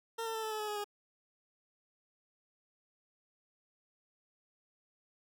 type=tone with pitch steps; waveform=20% pulse; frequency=456.2 / 449.7 / 443.2 / 436.9 / 430.6 / 424.4 / 418.3 / 412.3 Hz; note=A#4 / A4 / A4 / A4 / A4 / G#4 / G#4 / G#4; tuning=-37 / +38 / +13 / -12 / -37 / +38 / +12 / -13 cents; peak=-31 dBFS; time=0.18-0.844 s; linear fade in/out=10 ms; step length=83 ms; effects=none